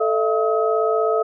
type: tone cluster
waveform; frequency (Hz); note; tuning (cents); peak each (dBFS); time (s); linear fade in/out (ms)
sine; 440.6 / 619 / 675 / 1274; A4 / D#5 / E5 / D#6; +2 / -9 / +41 / +41; -19 / -25 / -22 / -24; 0-1.23; 10
effects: none